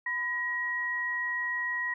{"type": "tone pair together", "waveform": "sine", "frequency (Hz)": [1006.5, 1900], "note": ["B5", "A#6"], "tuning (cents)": [33, 33], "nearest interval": "major seventh", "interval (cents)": 1100, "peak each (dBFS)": [-38, -29], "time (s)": [0.06, 1.94], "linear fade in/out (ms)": 5, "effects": []}